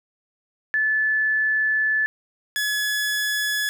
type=tone pair in turn; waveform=sine / sawtooth; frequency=1737 / 1700.3 Hz; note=A6 / G#6; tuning=-23 / +40 cents; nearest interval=unison; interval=37 cents; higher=first; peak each=-18 dBFS; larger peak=neither; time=0.74-2.06 / 2.56-3.69 s; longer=first; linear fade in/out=0 ms; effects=none